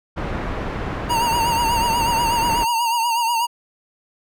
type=low-pass noise; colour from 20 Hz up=pink; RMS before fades=-26 dBFS; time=0.16-2.65 s; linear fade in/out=20 ms; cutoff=1700 Hz; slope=12 dB/octave
type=tone with vibrato; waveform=square; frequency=932.3 Hz; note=A#5; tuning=in tune; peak=-18 dBFS; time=1.09-3.47 s; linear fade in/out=20 ms; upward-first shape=triangle; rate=8.2 Hz; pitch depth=72 cents each way
effects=none